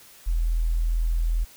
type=tone; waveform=sine; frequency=41.2 Hz; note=E1; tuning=in tune; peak=-20 dBFS; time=0.26-1.45 s; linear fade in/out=20 ms; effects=white hiss -50 dBFS RMS until 1.56 s